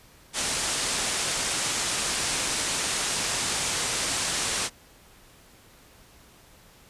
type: low-pass noise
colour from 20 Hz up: white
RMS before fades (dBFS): -28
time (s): 0.33-4.7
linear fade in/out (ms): 50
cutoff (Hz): 9500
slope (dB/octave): 48
effects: pink hiss -54 dBFS RMS until 6.89 s + resampled to 32000 Hz